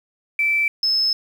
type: tone pair in turn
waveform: sine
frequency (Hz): 2326 / 5208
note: D7 / E8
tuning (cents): -17 / -22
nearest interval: octave + major second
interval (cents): 1395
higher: second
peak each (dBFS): -16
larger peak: neither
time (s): 0.39-0.68 / 0.83-1.13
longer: second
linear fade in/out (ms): 2
effects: 7-bit